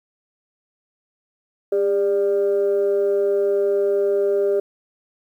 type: tone pair together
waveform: sine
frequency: 401.5 / 591 Hz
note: G4 / D5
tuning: +41 / +11 cents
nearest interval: perfect fifth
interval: 670 cents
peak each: -16 / -22 dBFS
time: 1.72-4.6 s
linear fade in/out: 5 ms
effects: tanh soft clip ceiling -11 dBFS + 9-bit